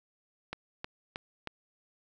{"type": "click train", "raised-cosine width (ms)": 0.3, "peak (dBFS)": -20, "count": 4, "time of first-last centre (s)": [0.53, 1.473], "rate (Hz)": 3.18, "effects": []}